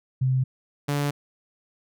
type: tone pair in turn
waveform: sine / sawtooth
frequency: 130 / 144.16 Hz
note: C3 / D3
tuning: -11 / -32 cents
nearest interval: major second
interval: 179 cents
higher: second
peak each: -19 dBFS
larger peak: neither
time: 0.21-0.44 / 0.88-1.11 s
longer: neither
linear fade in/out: 10 ms
effects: none